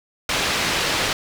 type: low-pass noise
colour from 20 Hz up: white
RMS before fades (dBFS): -22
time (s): 0.29-1.13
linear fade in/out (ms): 2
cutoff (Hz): 4000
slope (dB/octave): 12
effects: none